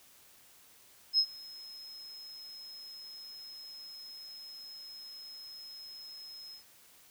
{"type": "tone with ADSR envelope", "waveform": "sine", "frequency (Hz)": 5150, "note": "E8", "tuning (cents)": -41, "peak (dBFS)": -21, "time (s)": [1.13, 6.64], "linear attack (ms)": 54, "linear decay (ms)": 70, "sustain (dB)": -24, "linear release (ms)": 110, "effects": ["white hiss -60 dBFS RMS until 7.1 s"]}